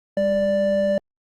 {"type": "tone pair together", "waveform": "triangle", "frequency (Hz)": [201.4, 587.3], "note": ["G3", "D5"], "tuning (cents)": [47, 0], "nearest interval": "octave + perfect fifth", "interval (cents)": 1853, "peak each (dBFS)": [-23, -16], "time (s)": [0.17, 0.98], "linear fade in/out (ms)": 2, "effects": ["Opus 32 kbps"]}